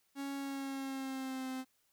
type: tone with pitch glide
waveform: 45% pulse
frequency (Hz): 277.2 to 260.1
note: C#4 to C4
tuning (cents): 0 to -10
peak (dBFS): -38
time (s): 0.15-1.65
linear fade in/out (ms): 50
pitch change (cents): -110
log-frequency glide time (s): 0.36-1.49
effects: white hiss -75 dBFS RMS until 1.92 s